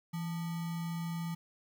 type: tone with sample-and-hold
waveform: sine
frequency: 167 Hz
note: E3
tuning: 23 cents sharp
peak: -34 dBFS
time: 0.13-1.35 s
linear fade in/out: 10 ms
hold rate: 1050 Hz
effects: none